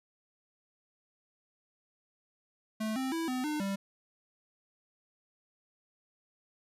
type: tone with pitch steps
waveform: square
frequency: 217.9 / 262.4 / 329 / 254.5 / 302.1 / 196.6 Hz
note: A3 / C4 / E4 / C4 / D4 / G3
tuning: -17 / +5 / -3 / -48 / +49 / +5 cents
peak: -32 dBFS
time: 2.8-3.76 s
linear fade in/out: 10 ms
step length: 160 ms
effects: resampled to 32000 Hz